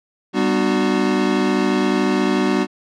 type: chord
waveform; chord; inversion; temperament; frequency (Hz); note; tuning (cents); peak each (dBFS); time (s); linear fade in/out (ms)
square; G major seventh; none; equal with one note detuned; 196 / 246.9 / 300.9 / 370; G3 / B3 / D4 / F#4; 0 / 0 / +42 / 0; -22; 0.33-2.67; 50
effects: low-pass 5000 Hz 12 dB/octave